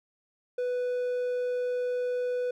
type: tone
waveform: triangle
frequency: 495.2 Hz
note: B4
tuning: 5 cents sharp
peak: -25 dBFS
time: 0.58-2.51 s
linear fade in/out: 5 ms
effects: none